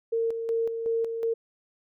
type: tone with tremolo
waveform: sine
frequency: 457 Hz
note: A#4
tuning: 34 cents flat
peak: -23 dBFS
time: 0.12-1.34 s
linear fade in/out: 10 ms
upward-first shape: square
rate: 2.7 Hz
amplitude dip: 50%
effects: none